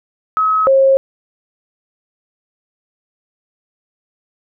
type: tone pair in turn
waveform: sine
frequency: 1280 / 538.2 Hz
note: D#6 / C5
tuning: +49 / +49 cents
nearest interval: octave + minor third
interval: 1500 cents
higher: first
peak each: -11 / -7 dBFS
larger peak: second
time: 0.37-0.67 / 0.67-0.97 s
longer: neither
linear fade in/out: 0 ms
effects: none